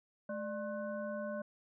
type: harmonic tone with a mistuned harmonic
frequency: 213.8 Hz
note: A3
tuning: 49 cents flat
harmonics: 1 / 3 / 5 / 7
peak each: -42 / -39 / -50 / -48 dBFS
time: 0.29-1.42 s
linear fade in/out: 5 ms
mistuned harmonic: 3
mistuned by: -130 cents
effects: none